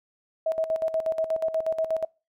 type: tone with tremolo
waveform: sine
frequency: 643 Hz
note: E5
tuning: 43 cents flat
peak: -21 dBFS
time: 0.46-2.05 s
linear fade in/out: 5 ms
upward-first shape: square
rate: 8.3 Hz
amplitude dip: 70%
effects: noise-tail reverb RT60 0.3 s tail -25 dB re dry + MP3 96 kbps